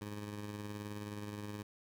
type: tone with tremolo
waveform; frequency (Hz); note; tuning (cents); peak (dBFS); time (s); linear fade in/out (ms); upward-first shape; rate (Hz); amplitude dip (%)
15% pulse; 103.8; G#2; 0; -34; 0.01-1.63; 5; sine; 19; 35
effects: none